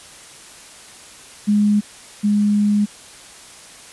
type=tone pair in turn; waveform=sine; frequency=207.7 / 207 Hz; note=G#3 / G#3; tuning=0 / -5 cents; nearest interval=unison; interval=5 cents; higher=first; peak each=-12 / -13 dBFS; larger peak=first; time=1.47-1.81 / 2.23-2.86 s; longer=second; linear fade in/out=20 ms; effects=white hiss -41 dBFS RMS until 3.92 s + resampled to 24000 Hz